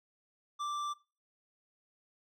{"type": "tone with hard clipping", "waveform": "triangle", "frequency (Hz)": 1174.7, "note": "D6", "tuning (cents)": 0, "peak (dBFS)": -36, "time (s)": [0.59, 0.94], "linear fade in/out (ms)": 20, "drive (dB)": 14, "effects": ["noise-tail reverb RT60 0.3 s tail -19 dB re dry"]}